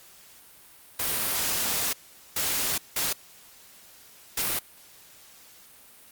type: noise bursts at uneven times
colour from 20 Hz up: white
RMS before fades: -27 dBFS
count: 4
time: 0.99-1.93 / 2.36-2.78 / 2.96-3.13 / 4.37-4.59 s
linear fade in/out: 5 ms
effects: white hiss -52 dBFS RMS until 6.11 s + Opus 48 kbps